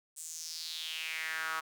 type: tone with high-pass filter sweep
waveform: sawtooth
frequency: 160 Hz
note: D#3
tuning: 49 cents sharp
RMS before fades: -39 dBFS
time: 0.16-1.61 s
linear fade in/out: 20 ms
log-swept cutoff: 8300 to 1200 Hz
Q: 4.1
effects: none